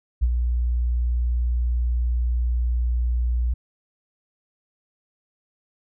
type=tone with ADSR envelope; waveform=sine; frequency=60.1 Hz; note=B1; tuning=46 cents flat; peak=-14 dBFS; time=0.21-3.54 s; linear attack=21 ms; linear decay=47 ms; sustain=-5 dB; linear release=8 ms; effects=none